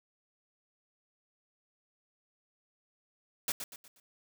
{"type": "noise with echo", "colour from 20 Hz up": "white", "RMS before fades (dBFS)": -32, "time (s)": [3.48, 3.52], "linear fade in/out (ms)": 2, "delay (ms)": 120, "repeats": 4, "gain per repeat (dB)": -8, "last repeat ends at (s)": 4, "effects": []}